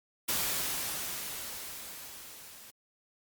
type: noise with level ramp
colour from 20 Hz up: white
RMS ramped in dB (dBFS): -30 to -51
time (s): 0.28-2.71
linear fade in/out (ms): 10
effects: Opus 48 kbps